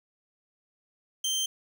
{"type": "tone", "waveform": "25% pulse", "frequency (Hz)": 3136, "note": "G7", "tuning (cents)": 0, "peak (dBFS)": -23, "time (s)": [1.24, 1.46], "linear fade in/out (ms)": 5, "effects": []}